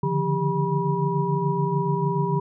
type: tone cluster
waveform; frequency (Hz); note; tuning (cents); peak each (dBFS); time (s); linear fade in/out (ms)
sine; 143.3 / 150.2 / 173.2 / 397.6 / 969; D3 / D3 / F3 / G4 / B5; -42 / +39 / -14 / +25 / -33; -27; 0.03-2.4; 5
effects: none